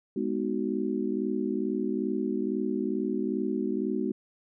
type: chord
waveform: sine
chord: G# minor seventh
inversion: none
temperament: just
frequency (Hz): 207.7 / 249.2 / 311.5 / 373.8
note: G#3 / B3 / D#4 / F#4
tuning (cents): 0 / +16 / +2 / +18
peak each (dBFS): -32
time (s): 0.16-4.12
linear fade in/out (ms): 5
effects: none